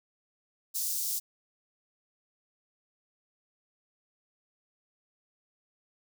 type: high-pass noise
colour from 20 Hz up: white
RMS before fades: -32 dBFS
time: 0.74-1.2 s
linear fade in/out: 20 ms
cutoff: 4800 Hz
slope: 24 dB/octave
effects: none